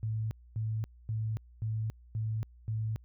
sine tone bursts, 110 Hz, A2, in tune, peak -30 dBFS, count 6, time 0.03-2.96 s, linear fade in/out 0 ms, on 280 ms, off 250 ms, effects added 60 Hz sine -53 dBFS peak until 3.04 s

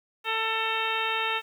harmonic tone with a mistuned harmonic, 445.3 Hz, A4, 21 cents sharp, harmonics 1 / 2 / 3 / 4 / 5 / 6 / 7 / 8, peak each -36 / -32 / -32 / -34 / -36 / -31 / -35 / -36 dBFS, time 0.24-1.42 s, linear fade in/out 50 ms, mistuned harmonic 8, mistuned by +67 cents, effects 9-bit

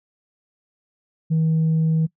sine tone, 160.1 Hz, D#3, 50 cents sharp, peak -14 dBFS, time 1.3-2.07 s, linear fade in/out 20 ms, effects noise-tail reverb RT60 0.1 s tail -23 dB re dry + tanh soft clip ceiling -14 dBFS

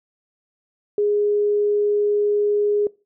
sine tone, 413.9 Hz, G#4, 6 cents flat, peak -16 dBFS, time 0.98-2.87 s, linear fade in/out 2 ms, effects noise-tail reverb RT60 0.3 s tail -22 dB re dry

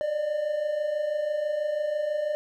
triangle tone pair together, 577 / 603.1 Hz, D5 / D5, -31 / +46 cents, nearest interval minor second, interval 77 cents, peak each -31 / -24 dBFS, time 0.01-2.35 s, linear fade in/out 0 ms, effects none

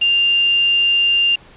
sine tone with quantisation, 2794 Hz, F7, in tune, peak -12 dBFS, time 0.01-1.36 s, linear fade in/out 10 ms, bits 4, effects pink hiss -45 dBFS RMS until 1.56 s + resampled to 8000 Hz

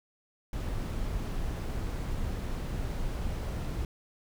brown noise, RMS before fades -33 dBFS, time 0.53-3.85 s, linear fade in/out 2 ms, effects none

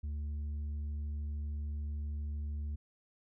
sine tone with tanh clipping, 73.9 Hz, D2, 11 cents sharp, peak -36 dBFS, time 0.03-2.76 s, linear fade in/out 10 ms, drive 4 dB, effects none

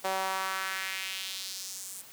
sawtooth tone with high-pass filter sweep, 190.3 Hz, F#3, 49 cents sharp, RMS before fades -35 dBFS, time 0.04-2.02 s, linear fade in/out 10 ms, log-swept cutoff 640 to 9000 Hz, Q 1.9, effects white hiss -51 dBFS RMS until 2.12 s + high-pass 80 Hz 12 dB/octave

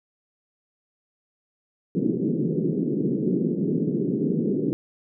pink band-pass noise, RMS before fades -24 dBFS, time 1.95-4.73 s, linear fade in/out 0 ms, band 150 to 420 Hz, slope 48 dB/octave, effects none

